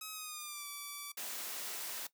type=tone with pitch glide; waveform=5% pulse; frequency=1275 to 1155.8 Hz; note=D#6 to D6; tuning=+42 to -28 cents; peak=-31 dBFS; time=0.01-1.12 s; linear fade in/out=5 ms; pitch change=-170 cents; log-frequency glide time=0.12-0.67 s
type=noise; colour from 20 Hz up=white; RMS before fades=-42 dBFS; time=1.17-2.07 s; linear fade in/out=5 ms
effects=noise-tail reverb RT60 0.1 s tail -17 dB re dry + high-pass 300 Hz 12 dB/octave